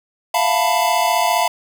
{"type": "tone cluster", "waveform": "square", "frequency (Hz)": [677, 712, 885, 989], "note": ["E5", "F5", "A5", "B5"], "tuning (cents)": [46, 33, 10, 2], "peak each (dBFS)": -21, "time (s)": [0.34, 1.48], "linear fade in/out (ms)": 5, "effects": []}